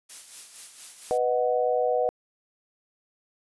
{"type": "noise with tremolo", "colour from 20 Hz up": "blue", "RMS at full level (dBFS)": -39, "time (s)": [0.09, 1.18], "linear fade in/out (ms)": 10, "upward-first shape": "sine", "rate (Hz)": 4.3, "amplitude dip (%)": 55}
{"type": "chord", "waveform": "sine", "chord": "B major", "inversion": "none", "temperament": "equal", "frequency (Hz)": [493.9, 622.3, 740], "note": ["B4", "D#5", "F#5"], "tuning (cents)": [0, 0, 0], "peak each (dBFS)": [-24, -27, -27], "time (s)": [1.11, 2.09], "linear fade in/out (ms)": 0}
{"effects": ["resampled to 24000 Hz"]}